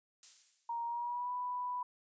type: noise with exponential decay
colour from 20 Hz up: violet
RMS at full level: -44 dBFS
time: 0.23-0.97 s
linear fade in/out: 1 ms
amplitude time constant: 160 ms
type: tone with pitch glide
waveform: sine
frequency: 936 to 988.8 Hz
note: A#5 to B5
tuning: +7 to +2 cents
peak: -35 dBFS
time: 0.69-1.83 s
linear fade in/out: 5 ms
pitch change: +95 cents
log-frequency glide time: 0.85-1.31 s
effects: resampled to 16000 Hz